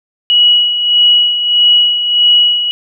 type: tone with tremolo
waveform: sine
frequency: 2919 Hz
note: F#7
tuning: 24 cents flat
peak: -4 dBFS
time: 0.3-2.71 s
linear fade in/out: 0 ms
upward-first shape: sine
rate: 1.6 Hz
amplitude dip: 60%
effects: none